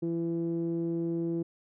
sawtooth tone with low-pass filter, 167.6 Hz, E3, 29 cents sharp, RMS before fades -31 dBFS, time 0.02-1.43 s, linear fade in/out 10 ms, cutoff 370 Hz, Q 5.2, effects none

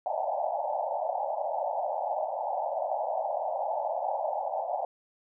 pink band-pass noise, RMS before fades -31 dBFS, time 0.06-4.85 s, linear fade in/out 2 ms, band 570 to 890 Hz, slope 96 dB/octave, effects none

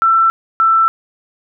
sine tone pair in turn, 1338 / 1331.7 Hz, E6 / E6, +25 / +17 cents, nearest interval unison, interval 8 cents, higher first, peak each -8 dBFS, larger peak neither, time 0.02-0.3 / 0.6-0.88 s, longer neither, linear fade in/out 0 ms, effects none

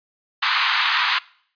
pink band-pass noise, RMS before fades -20 dBFS, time 0.42-1.19 s, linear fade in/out 10 ms, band 960 to 4400 Hz, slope 48 dB/octave, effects noise-tail reverb RT60 0.6 s tail -23 dB re dry + resampled to 11025 Hz

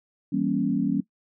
sine chord, E diminished seventh, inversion none, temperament equal with one note detuned, 164.81 / 196 / 237.3 / 277.2 Hz, E3 / G3 / Bb3 / Db4, 0 / 0 / +31 / 0 cents, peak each -31 / -27 / -27 / -25 dBFS, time 0.32-1.01 s, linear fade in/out 10 ms, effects noise-tail reverb RT60 0.1 s tail -18 dB re dry

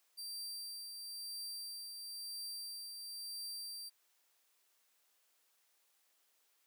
sawtooth tone with tremolo, 4700 Hz, D8, 1 cent sharp, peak -39 dBFS, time 0.17-3.9 s, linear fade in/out 20 ms, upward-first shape triangle, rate 0.99 Hz, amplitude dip 40%, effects white hiss -75 dBFS RMS until 6.66 s + high-pass 400 Hz 12 dB/octave

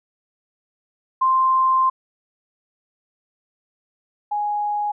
sine tone pair in turn, 1046.5 / 830.6 Hz, C6 / G#5, 0 / 0 cents, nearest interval major third, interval 400 cents, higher first, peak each -14 / -20 dBFS, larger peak first, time 1.21-1.9 / 4.31-4.92 s, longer first, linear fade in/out 10 ms, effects none

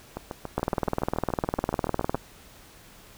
two click trains, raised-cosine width 1 ms, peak -10 / -18 dBFS, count 32 / 15, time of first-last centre 0.58-2.146 / 0.17-2.153 s, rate 19.8 / 7.06 Hz, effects pink hiss -51 dBFS RMS until 3.17 s

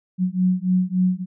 sine beating tone pair, 181.8 / 185.3 Hz, F#3 / F#3, -30 / +3 cents, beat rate 3.5 Hz, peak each -20 dBFS, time 0.18-1.26 s, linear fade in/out 50 ms, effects none

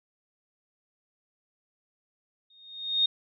sine tone with exponential growth, 3700 Hz, A#7, 14 cents flat, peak -18 dBFS, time 2.5-3.06 s, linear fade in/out 5 ms, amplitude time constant 120 ms, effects none

